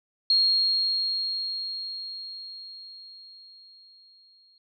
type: tone with exponential decay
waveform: sine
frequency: 4262 Hz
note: C8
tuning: 31 cents sharp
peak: -17 dBFS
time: 0.3-4.58 s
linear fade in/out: 2 ms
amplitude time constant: 930 ms
effects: none